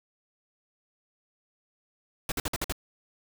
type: noise bursts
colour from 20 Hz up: pink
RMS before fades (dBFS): -30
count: 6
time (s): 2.29-2.724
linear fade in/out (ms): 2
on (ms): 29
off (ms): 52
effects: none